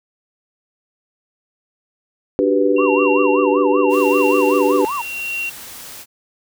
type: chord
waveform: sine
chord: G major seventh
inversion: second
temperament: equal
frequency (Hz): 293.7 / 370 / 392 / 493.9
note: D4 / F#4 / G4 / B4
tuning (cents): 0 / 0 / 0 / 0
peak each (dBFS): -18 / -22 / -17 / -17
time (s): 2.39-4.85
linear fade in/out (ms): 0
type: tone with tremolo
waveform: sine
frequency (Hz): 2747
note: F7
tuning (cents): -29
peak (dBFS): -20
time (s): 2.76-5.5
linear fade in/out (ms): 10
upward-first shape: triangle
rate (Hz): 0.85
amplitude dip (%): 85
type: tone with vibrato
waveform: sine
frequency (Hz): 1000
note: B5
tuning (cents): +21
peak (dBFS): -20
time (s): 2.78-5.02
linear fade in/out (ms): 10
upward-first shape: sine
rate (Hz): 5.2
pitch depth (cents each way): 280
type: noise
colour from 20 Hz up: white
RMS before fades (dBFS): -35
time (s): 3.89-6.06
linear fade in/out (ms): 50
effects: none